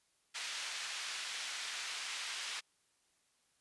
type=band-pass noise; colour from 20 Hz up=pink; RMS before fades=-42 dBFS; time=0.34-2.61 s; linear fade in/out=20 ms; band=1900 to 6200 Hz; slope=12 dB/octave; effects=white hiss -75 dBFS RMS until 3.6 s + resampled to 24000 Hz